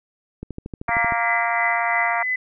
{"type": "click train", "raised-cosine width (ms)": 3, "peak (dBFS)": -18, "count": 10, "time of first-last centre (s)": [0.43, 1.122], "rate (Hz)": 13}
{"type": "harmonic tone", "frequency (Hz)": 233.1, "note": "A#3", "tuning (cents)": 0, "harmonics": [3, 4, 5, 6, 7, 8, 9, 10], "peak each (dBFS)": [-24, -26, -28, -30, -31, -32, -33, -34], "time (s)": [0.88, 2.23], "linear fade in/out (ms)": 5}
{"type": "tone with tremolo", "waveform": "sine", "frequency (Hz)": 2012, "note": "B6", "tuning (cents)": 32, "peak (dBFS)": -19, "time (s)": [0.91, 2.36], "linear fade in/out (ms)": 5, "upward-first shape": "triangle", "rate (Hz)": 3, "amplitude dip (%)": 65}
{"effects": []}